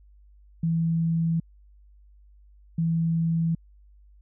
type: tone pair in turn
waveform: sine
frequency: 164.81 / 164.81 Hz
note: E3 / E3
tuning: 0 / 0 cents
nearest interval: unison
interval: 0 cents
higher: neither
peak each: -21 / -21 dBFS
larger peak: neither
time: 0.63-1.4 / 2.78-3.55 s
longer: neither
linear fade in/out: 5 ms
effects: added 50 Hz sine -51 dBFS peak until 4.21 s